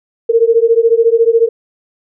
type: beating tone pair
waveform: sine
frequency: 452.8 / 466.8 Hz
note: A4 / A#4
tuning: +50 / +2 cents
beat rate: 14 Hz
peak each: -10 dBFS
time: 0.29-1.49 s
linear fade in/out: 10 ms
effects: none